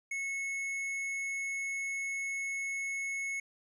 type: tone with hard clipping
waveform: sine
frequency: 2193 Hz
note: C#7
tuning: 19 cents flat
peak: -35 dBFS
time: 0.11-3.4 s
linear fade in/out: 5 ms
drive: 8 dB
effects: none